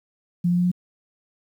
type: tone with pitch steps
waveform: sine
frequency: 174.61 / 176.13 / 177.66 / 179.21 Hz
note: F3 / F3 / F3 / F3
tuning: 0 / +15 / +30 / +45 cents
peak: -17 dBFS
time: 0.44-0.716 s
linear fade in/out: 10 ms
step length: 69 ms
effects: 9-bit